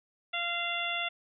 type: harmonic tone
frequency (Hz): 691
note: F5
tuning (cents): -19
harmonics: 1 / 2 / 3 / 4 / 5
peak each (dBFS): -38 / -38 / -36 / -35 / -36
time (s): 0.33-1.09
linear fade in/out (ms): 10
effects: none

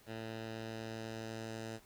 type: tone with low-pass filter sweep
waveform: 10% pulse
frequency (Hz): 112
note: A2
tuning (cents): +31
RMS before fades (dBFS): -44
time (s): 0.06-1.8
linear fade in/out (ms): 50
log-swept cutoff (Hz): 3600 to 7800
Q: 1.2
effects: pink hiss -63 dBFS RMS until 1.85 s

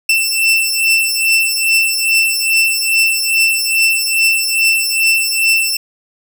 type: beating tone pair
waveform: sawtooth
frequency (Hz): 2674 / 2676.4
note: E7 / E7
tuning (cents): +24 / +26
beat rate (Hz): 2.4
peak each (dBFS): -11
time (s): 0.09-5.77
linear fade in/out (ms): 5
effects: none

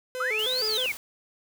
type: tone with vibrato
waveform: 45% pulse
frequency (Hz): 468.8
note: A#4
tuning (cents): +10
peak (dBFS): -31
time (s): 0.15-0.86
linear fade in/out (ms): 0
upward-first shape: square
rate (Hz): 3.2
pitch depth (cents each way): 140
type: linear two-way sweep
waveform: sine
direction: up then down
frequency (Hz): 1200 to 5000 to 2117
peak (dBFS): -25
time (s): 0.2-0.92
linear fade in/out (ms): 5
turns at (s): 0.66
type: noise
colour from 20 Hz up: white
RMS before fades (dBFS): -40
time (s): 0.39-0.97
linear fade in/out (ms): 0
type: tone with exponential growth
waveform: sawtooth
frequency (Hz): 3136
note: G7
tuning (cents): 0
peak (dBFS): -25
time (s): 0.64-0.77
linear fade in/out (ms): 0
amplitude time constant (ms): 28
effects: none

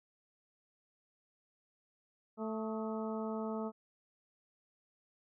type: harmonic tone with a mistuned harmonic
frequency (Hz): 220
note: A3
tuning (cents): 0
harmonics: 1 / 2 / 3 / 4 / 5 / 6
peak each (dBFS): -38 / -41 / -44 / -47 / -51 / -49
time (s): 2.37-3.72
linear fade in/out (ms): 50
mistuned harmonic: 6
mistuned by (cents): -57
effects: none

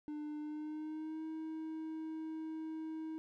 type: tone with pitch glide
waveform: triangle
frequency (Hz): 299.7 to 317.2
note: D4 to D#4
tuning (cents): +35 to +33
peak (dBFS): -38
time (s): 0.08-3.18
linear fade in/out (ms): 0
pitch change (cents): +98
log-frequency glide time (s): 0.39-1.24
effects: none

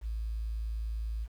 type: tone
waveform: sine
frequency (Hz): 55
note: A1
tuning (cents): 0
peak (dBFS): -31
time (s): 0.01-1.28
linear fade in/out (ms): 50
effects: tanh soft clip ceiling -27 dBFS + 10-bit

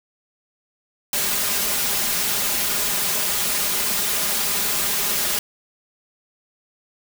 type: noise with comb filter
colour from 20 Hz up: white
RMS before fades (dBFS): -22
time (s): 1.13-5.39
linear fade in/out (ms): 2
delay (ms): 4.9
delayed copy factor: +0.65
effects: none

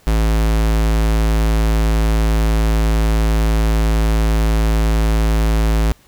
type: tone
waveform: square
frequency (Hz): 54.5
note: A1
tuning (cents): -16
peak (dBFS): -13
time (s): 0.07-5.92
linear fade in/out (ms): 0
effects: pink hiss -51 dBFS RMS until 6.07 s

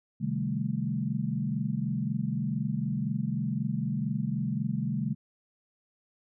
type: chord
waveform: sine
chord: A half-diminished seventh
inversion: first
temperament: equal with one note detuned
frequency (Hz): 130.81 / 152.8 / 196 / 220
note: C3 / Eb3 / G3 / A3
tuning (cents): 0 / -31 / 0 / 0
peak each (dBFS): -33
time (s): 0.2-5.15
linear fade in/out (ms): 20
effects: none

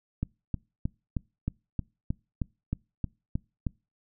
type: click train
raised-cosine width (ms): 5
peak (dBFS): -16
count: 12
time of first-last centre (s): 0.23-3.667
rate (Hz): 3.2
effects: noise-tail reverb RT60 0.3 s tail -26 dB re dry

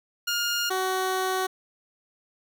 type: tone pair in turn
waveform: 15% pulse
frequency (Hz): 1416 / 375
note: F6 / F#4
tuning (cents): +23 / +23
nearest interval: octave + major seventh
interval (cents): 2300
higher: first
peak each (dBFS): -18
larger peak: neither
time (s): 0.27-0.7 / 0.7-1.47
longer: second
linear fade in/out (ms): 10
effects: none

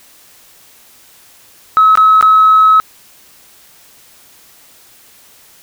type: tone with dropouts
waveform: sine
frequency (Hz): 1286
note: E6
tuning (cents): -43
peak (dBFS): -3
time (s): 1.77-2.8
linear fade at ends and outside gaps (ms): 0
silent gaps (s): 1.954-1.974 / 2.211-2.226
effects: tanh soft clip ceiling 0 dBFS + white hiss -44 dBFS RMS until 5.62 s

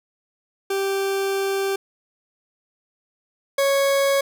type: tone pair in turn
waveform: 40% pulse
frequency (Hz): 391.1 / 553.1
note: G4 / C#5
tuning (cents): -4 / -4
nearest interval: tritone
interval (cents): 600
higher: second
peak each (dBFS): -20 / -16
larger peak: second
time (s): 0.7-1.76 / 3.58-4.21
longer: first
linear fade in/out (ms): 5
effects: none

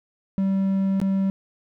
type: tone with dropouts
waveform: triangle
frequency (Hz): 193.5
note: G3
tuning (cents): -22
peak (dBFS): -17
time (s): 0.38-1.3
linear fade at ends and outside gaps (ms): 0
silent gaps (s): 1.001-1.015
effects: none

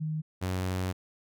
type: tone pair in turn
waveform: sine / sawtooth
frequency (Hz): 155.56 / 92.5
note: D#3 / F#2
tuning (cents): 0 / 0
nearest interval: major sixth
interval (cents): 900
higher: first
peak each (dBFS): -29 / -25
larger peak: second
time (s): 0-0.22 / 0.41-0.93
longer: second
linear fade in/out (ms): 20
effects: none

